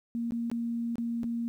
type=tone with dropouts; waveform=sine; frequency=233.7 Hz; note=A#3; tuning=5 cents sharp; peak=-29 dBFS; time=0.15-1.48 s; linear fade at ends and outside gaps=0 ms; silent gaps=0.308-0.321 / 0.5-0.515 / 0.956-0.982 / 1.233-1.241 s; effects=11-bit